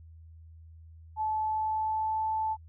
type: tone with pitch glide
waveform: sine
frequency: 867 to 875.6 Hz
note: A5 to A5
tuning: -26 to -9 cents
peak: -27 dBFS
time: 1.16-2.57 s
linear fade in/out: 50 ms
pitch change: +17 cents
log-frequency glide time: 1.41-2.25 s
effects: added 81 Hz sine -48 dBFS peak until 2.68 s